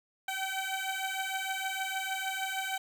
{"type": "beating tone pair", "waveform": "15% pulse", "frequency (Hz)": [764, 770.5], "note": ["G5", "G5"], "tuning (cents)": [-45, -30], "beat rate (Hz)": 6.5, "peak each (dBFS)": -29, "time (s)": [0.28, 2.78], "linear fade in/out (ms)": 5, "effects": []}